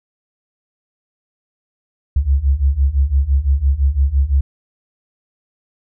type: beating tone pair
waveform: sine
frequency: 65.8 / 71.7 Hz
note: C2 / D2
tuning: +10 / -41 cents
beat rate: 5.9 Hz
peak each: -16 / -14 dBFS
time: 2.16-4.41 s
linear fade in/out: 5 ms
effects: none